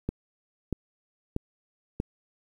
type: click train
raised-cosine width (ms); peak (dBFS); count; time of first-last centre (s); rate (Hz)
3; -15; 4; 0.09-2.001; 1.57
effects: 9-bit